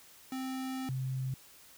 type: tone pair in turn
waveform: square / sine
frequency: 261.6 / 131.06 Hz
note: C4 / C3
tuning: 0 / +3 cents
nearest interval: octave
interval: 1197 cents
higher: first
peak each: -36 / -32 dBFS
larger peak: second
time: 0.32-0.89 / 0.89-1.34 s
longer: first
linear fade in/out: 2 ms
effects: white hiss -57 dBFS RMS until 1.77 s